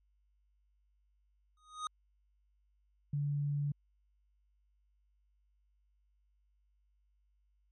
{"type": "tone with exponential growth", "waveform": "square", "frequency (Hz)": 1244.5, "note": "D#6", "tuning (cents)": 0, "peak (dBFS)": -34, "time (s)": [1.57, 1.87], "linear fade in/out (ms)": 2, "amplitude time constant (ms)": 65}
{"type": "tone", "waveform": "sine", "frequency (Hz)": 144.2, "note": "D3", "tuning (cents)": -31, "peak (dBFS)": -31, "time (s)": [3.13, 3.72], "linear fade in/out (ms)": 5}
{"effects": ["added 50 Hz sine -70 dBFS peak until 7.71 s", "MP3 48 kbps"]}